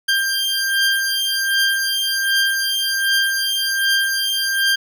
20% pulse beating tone pair, 1588 / 1589.3 Hz, G6 / G6, +22 / +23 cents, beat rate 1.3 Hz, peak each -15 dBFS, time 0.08-4.76 s, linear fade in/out 10 ms, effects none

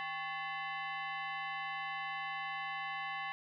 sine tone with frequency modulation, 156.7 Hz, D#3, 13 cents sharp, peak -37 dBFS, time 0-3.32 s, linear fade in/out 0 ms, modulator 947 Hz, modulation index 2.5, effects none

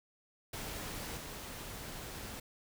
pink noise with level steps, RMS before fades -42 / -45 dBFS, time 0.53-2.4 s, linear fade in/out 5 ms, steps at 1.17 s, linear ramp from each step 5 ms, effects none

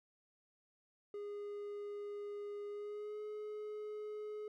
triangle tone with pitch glide, 410.7 to 423.2 Hz, G#4 to G#4, -19 to +33 cents, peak -40 dBFS, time 1.14-4.48 s, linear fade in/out 2 ms, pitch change +52 cents, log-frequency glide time 2.68-3.21 s, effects none

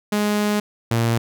sawtooth tone pair in turn, 208.4 / 115.78 Hz, G#3 / A#2, +6 / -11 cents, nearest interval minor seventh, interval 1017 cents, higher first, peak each -14 / -13 dBFS, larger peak second, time 0.12-0.6 / 0.91-1.18 s, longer first, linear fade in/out 5 ms, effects none

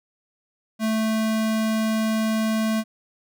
square tone, 220 Hz, A3, in tune, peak -21 dBFS, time 0.79-2.84 s, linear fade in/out 50 ms, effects none

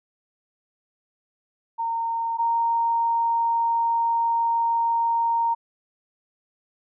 sine tone pair in turn, 919 / 926.5 Hz, A#5 / A#5, -25 / -11 cents, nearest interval unison, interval 14 cents, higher second, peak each -23 / -19 dBFS, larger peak second, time 1.78-2.38 / 2.38-5.55 s, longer second, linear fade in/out 20 ms, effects none

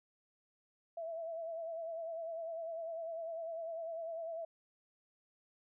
sine tone with vibrato, 659.3 Hz, E5, in tune, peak -39 dBFS, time 0.97-4.45 s, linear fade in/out 5 ms, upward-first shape sine, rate 10 Hz, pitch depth 46 cents each way, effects none

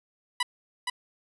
15% pulse tone with echo, 986 Hz, B5, 3 cents flat, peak -17 dBFS, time 0.4-0.43 s, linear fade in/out 5 ms, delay 470 ms, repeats 1, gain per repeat -4 dB, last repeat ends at 0.9 s, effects resampled to 24000 Hz

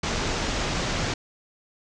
pink low-pass noise, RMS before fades -27 dBFS, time 0.03-1.14 s, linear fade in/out 5 ms, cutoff 7100 Hz, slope 48 dB/octave, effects none

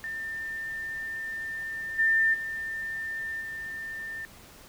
sine tone with level steps, 1796 Hz, A6, 35 cents sharp, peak -32 / -20 / -31 / -34 dBFS, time 0.04-4.25 s, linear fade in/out 0 ms, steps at 1.98 / 2.33 / 3.4 s, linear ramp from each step 20 ms, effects pink hiss -51 dBFS RMS until 4.68 s

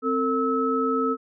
sine tone cluster, 261.1 / 452 / 1298 Hz, C4 / A4 / E6, -3 / +47 / -27 cents, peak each -25 dBFS, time 0.02-1.17 s, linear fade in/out 50 ms, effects none

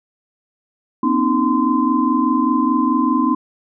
sine tone cluster, 243.1 / 268 / 311.8 / 1032 Hz, B3 / C4 / D#4 / C6, -27 / +42 / +4 / -24 cents, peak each -19 dBFS, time 1.03-3.35 s, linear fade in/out 5 ms, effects none

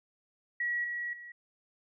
sine tone with level steps, 1921 Hz, B6, 48 cents flat, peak -29 / -33 / -44 dBFS, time 0.6-1.32 s, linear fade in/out 5 ms, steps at 0.84 / 1.13 s, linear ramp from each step 2 ms, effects none

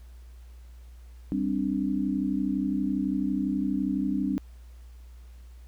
sine chord, G suspended fourth, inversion none, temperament equal, 196 / 261.6 / 293.7 Hz, G3 / C4 / D4, 0 / 0 / 0 cents, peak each -29 dBFS, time 1.32-4.38 s, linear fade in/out 0 ms, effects added 60 Hz sine -44 dBFS peak until 5.67 s + pink hiss -63 dBFS RMS until 5.67 s

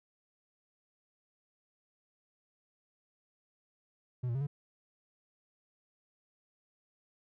triangle tone with pitch steps, 124.7 / 117.6 / 135.4 / 143.5 Hz, B2 / A#2 / C#3 / D3, +17 / +16 / -40 / -40 cents, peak -29 dBFS, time 4.23-4.47 s, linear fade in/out 10 ms, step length 60 ms, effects none

